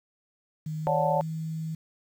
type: tone with pitch glide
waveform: sine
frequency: 155.56 to 159.75 Hz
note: D#3 to D#3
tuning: 0 to +46 cents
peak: -30 dBFS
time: 0.66-1.75 s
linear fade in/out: 5 ms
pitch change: +46 cents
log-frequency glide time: 0.79-1.06 s
type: chord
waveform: sine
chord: D major seventh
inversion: third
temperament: just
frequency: 550.6 / 587.3 / 734.2 / 881 Hz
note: C#5 / D5 / F#5 / A5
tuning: -12 / 0 / -14 / +2 cents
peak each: -28 / -28 / -29 / -27 dBFS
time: 0.87-1.21 s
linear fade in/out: 0 ms
effects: 9-bit